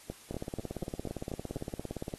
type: two click trains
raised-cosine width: 2 ms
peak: -23 / -23 dBFS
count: 33 / 7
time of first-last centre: 0.31-2.139 / 0.1-1.56 s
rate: 17.5 / 4.11 Hz
effects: white hiss -55 dBFS RMS until 2.18 s + AAC 32 kbps